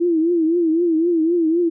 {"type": "tone with vibrato", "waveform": "sine", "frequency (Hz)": 332.9, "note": "E4", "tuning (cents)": 17, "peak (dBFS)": -14, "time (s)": [0, 1.7], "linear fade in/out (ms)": 20, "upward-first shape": "triangle", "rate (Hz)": 3.9, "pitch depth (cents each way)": 120, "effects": []}